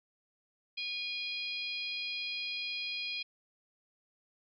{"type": "harmonic tone with a mistuned harmonic", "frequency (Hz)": 818, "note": "G#5", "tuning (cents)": -26, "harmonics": [3, 4, 5, 6], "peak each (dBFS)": [-38, -41, -42, -44], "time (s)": [0.77, 3.23], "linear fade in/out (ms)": 10, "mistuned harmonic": 5, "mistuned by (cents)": 19, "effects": []}